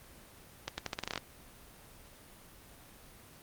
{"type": "accelerating click train", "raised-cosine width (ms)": 0.2, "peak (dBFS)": -16, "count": 11, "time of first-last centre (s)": [0.68, 1.177], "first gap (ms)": 100, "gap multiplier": 0.83, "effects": ["pink hiss -55 dBFS RMS until 3.42 s", "Opus 24 kbps"]}